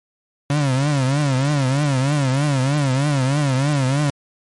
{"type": "tone with vibrato", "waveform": "35% pulse", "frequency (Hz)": 138.59, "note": "C#3", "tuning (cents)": 0, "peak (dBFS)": -14, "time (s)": [0.5, 4.1], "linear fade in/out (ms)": 2, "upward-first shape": "triangle", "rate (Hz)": 3.2, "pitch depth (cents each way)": 160, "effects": ["MP3 48 kbps"]}